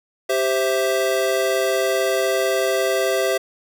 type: chord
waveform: square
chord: C major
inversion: second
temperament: equal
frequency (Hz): 392 / 523.3 / 659.3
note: G4 / C5 / E5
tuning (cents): 0 / 0 / 0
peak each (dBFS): -23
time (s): 0.29-3.38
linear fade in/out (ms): 10
effects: none